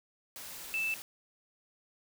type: tone in noise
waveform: sine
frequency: 2642 Hz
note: E7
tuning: 3 cents sharp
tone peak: -30 dBFS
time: 0.74-0.94 s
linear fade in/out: 0 ms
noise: white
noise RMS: -45 dBFS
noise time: 0.36-1.02 s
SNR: +12 dB
effects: none